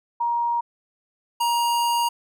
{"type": "tone pair in turn", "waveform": ["sine", "square"], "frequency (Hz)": [944, 944], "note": ["A#5", "A#5"], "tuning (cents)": [22, 22], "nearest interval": "unison", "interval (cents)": 0, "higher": "neither", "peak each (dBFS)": -20, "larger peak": "neither", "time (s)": [[0.2, 0.61], [1.4, 2.09]], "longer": "second", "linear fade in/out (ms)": 10, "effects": []}